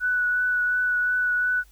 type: tone with vibrato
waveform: sine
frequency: 1480 Hz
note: F#6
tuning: in tune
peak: -20 dBFS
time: 0-1.64 s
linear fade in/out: 50 ms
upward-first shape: triangle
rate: 2.8 Hz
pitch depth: 16 cents each way
effects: added 50 Hz sine -51 dBFS peak until 1.71 s + white hiss -60 dBFS RMS until 1.71 s